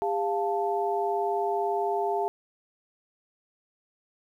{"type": "tone cluster", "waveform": "sine", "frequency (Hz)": [403.5, 698, 880], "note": ["G#4", "F5", "A5"], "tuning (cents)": [-50, -1, 0], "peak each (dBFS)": [-28, -29, -30], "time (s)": [0.02, 2.28], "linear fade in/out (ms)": 0, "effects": ["10-bit"]}